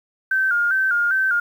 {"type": "tone with vibrato", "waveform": "sine", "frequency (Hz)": 1480, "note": "F#6", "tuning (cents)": 0, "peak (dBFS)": -16, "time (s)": [0.31, 1.4], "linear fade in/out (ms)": 5, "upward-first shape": "square", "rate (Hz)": 2.5, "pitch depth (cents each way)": 76, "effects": ["8-bit"]}